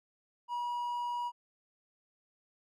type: tone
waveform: triangle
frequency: 964 Hz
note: B5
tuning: 42 cents flat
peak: -31 dBFS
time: 0.48-1.32 s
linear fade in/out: 50 ms
effects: none